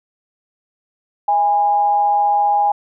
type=tone with amplitude modulation; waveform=sine; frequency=820 Hz; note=G#5; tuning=22 cents flat; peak=-10 dBFS; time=1.28-2.72 s; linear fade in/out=5 ms; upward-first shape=sine; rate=175 Hz; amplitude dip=45%; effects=none